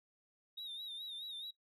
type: tone with vibrato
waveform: sine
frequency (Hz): 3729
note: A#7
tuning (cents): 0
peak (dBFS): -40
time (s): 0.57-1.51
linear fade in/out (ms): 10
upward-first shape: sine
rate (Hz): 4.7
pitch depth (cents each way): 81
effects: noise-tail reverb RT60 0.1 s tail -17 dB re dry + tanh soft clip ceiling -42 dBFS